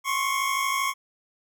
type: tone pair together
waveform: 25% pulse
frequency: 1056 / 1108.7 Hz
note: C6 / C#6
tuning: +16 / 0 cents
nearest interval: minor second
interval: 84 cents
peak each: -24 / -22 dBFS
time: 0.04-0.94 s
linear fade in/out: 50 ms
effects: none